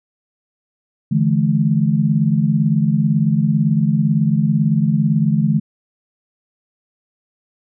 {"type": "chord", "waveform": "sine", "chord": "D suspended second", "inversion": "none", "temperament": "equal with one note detuned", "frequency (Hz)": [146.83, 164.81, 214.4], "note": ["D3", "E3", "A3"], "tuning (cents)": [0, 0, -45], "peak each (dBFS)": -17, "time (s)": [1.11, 5.6], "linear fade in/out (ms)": 10, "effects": []}